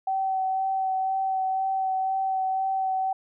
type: tone with vibrato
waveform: sine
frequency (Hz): 764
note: G5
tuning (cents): -45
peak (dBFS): -23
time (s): 0.07-3.13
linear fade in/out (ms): 5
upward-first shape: sine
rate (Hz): 2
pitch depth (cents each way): 13
effects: none